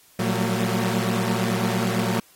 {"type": "tone cluster", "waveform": "sawtooth", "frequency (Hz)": [116.3, 181.9, 190.8, 226.8], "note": ["A#2", "F#3", "G3", "A#3"], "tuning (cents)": [-4, -29, -47, -47], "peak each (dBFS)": -23, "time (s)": [0.19, 2.2], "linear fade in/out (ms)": 5, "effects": ["white hiss -55 dBFS RMS until 2.35 s", "AAC 48 kbps"]}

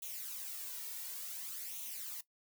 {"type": "noise with flanger", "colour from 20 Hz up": "blue", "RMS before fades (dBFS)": -44, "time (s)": [0.02, 2.21], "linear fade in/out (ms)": 5, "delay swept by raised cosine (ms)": [0.3, 2.2], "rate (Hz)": 0.56, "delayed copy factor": 0.65, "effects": ["noise-tail reverb RT60 0.1 s tail -17 dB re dry"]}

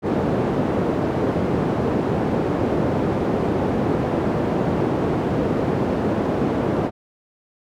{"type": "band-pass noise", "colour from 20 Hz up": "white", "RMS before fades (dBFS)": -21, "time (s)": [0.02, 6.91], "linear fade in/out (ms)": 50, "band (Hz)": [100, 430], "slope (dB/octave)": 12, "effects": []}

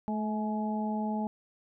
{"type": "harmonic tone with a mistuned harmonic", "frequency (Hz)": 215.6, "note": "A3", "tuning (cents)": -35, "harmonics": [1, 2, 3, 4], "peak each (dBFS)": [-30, -42, -40, -36], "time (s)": [0.08, 1.27], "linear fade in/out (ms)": 0, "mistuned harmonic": 4, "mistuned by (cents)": -36, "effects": []}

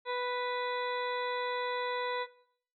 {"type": "harmonic tone", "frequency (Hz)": 493.9, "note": "B4", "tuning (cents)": 0, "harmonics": [1, 2, 3, 4, 5, 7, 8], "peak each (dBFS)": [-34, -36, -44, -42, -46, -47, -45], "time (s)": [0.05, 2.27], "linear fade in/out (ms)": 50, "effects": ["noise-tail reverb RT60 0.6 s tail -17 dB re dry"]}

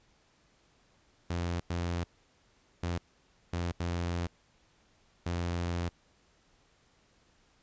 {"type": "tone bursts at uneven times", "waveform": "sawtooth", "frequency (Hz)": 86.6, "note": "F2", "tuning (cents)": -14, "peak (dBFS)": -27, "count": 6, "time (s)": [[1.3, 1.6], [1.7, 2.04], [2.83, 2.98], [3.53, 3.72], [3.8, 4.27], [5.26, 5.89]], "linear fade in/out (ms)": 5, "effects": ["pink hiss -67 dBFS RMS until 7.62 s", "resampled to 16000 Hz"]}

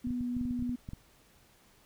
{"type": "tone with vibrato", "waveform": "sine", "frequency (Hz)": 245.3, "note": "B3", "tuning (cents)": -12, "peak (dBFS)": -31, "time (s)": [0.04, 0.76], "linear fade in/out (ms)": 10, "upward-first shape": "triangle", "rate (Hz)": 3, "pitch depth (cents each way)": 9}
{"type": "clicks", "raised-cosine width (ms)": 5, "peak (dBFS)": -28, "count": 12, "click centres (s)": [0.071, 0.107, 0.209, 0.367, 0.412, 0.454, 0.509, 0.593, 0.624, 0.694, 0.889, 0.934]}
{"effects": ["pink hiss -63 dBFS RMS until 1.85 s"]}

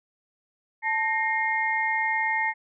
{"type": "tone cluster", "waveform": "sine", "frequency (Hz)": [880, 1848, 2129], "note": ["A5", "A#6", "C7"], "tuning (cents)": [0, -16, 30], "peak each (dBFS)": -27, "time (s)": [0.82, 2.54], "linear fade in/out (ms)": 50, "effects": []}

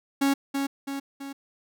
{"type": "tone with echo", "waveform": "45% pulse", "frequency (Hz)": 276.2, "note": "C#4", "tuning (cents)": -6, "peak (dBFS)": -20, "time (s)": [0.21, 0.34], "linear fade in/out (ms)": 10, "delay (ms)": 330, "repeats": 3, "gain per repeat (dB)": -5, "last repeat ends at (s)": 1.33, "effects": []}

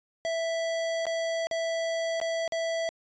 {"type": "tone with dropouts", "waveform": "square", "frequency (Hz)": 659.3, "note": "E5", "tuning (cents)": 0, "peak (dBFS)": -28, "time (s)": [0.25, 2.89], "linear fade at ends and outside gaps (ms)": 0, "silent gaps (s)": [[1.055, 1.067], [1.47, 1.512], [2.201, 2.214], [2.478, 2.522]], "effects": ["resampled to 16000 Hz"]}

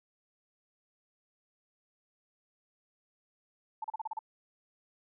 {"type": "tone bursts", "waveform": "sine", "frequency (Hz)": 880, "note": "A5", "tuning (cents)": 0, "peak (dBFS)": -33, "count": 7, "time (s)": [3.82, 4.191], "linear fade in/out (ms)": 5, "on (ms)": 23, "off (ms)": 35, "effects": []}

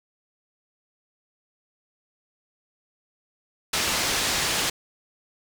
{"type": "low-pass noise", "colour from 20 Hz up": "white", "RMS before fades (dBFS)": -25, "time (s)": [3.73, 4.7], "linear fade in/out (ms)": 5, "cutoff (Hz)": 6200, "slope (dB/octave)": 12, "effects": []}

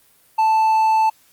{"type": "tone", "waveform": "triangle", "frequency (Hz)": 880, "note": "A5", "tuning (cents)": 0, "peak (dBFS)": -11, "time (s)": [0.38, 1.1], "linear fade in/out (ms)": 10, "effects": ["white hiss -55 dBFS RMS until 1.32 s", "Opus 32 kbps"]}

